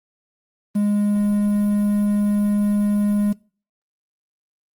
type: tone with quantisation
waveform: triangle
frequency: 206.1 Hz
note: G#3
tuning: 13 cents flat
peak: -14 dBFS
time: 0.75-3.33 s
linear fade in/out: 10 ms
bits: 7
effects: noise-tail reverb RT60 0.4 s tail -24 dB re dry + Opus 24 kbps